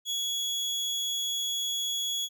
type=tone; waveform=30% pulse; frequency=3359 Hz; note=G#7; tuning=19 cents sharp; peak=-26 dBFS; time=0.05-2.29 s; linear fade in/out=50 ms; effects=none